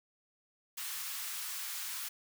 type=high-pass noise; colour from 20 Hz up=white; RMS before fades=-40 dBFS; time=0.77-2.09 s; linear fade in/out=10 ms; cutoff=1000 Hz; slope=24 dB/octave; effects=none